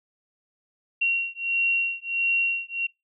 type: beating tone pair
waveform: sine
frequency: 2744 / 2745.5 Hz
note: F7 / F7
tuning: -31 / -30 cents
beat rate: 1.5 Hz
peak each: -25 dBFS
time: 1.01-2.87 s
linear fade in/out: 10 ms
effects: noise-tail reverb RT60 0.2 s tail -23 dB re dry